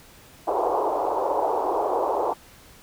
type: band-pass noise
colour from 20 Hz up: white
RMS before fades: -24 dBFS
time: 0.47-2.34 s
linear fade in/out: 10 ms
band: 350 to 990 Hz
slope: 48 dB/octave
effects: pink hiss -50 dBFS RMS until 2.82 s